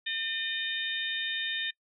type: harmonic tone with a mistuned harmonic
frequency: 610 Hz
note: D#5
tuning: 34 cents flat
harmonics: 3 / 4 / 5 / 6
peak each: -35 / -39 / -38 / -33 dBFS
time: 0.06-1.71 s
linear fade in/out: 10 ms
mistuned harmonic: 3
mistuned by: -21 cents
effects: noise-tail reverb RT60 0.1 s tail -23 dB re dry